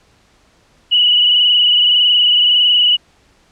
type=tone with frequency modulation; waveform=sine; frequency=2935 Hz; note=F#7; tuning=15 cents flat; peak=-8 dBFS; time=0.91-2.97 s; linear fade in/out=20 ms; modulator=21.7 Hz; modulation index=3.1; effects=pink hiss -53 dBFS RMS until 3.51 s + low-pass 7000 Hz 12 dB/octave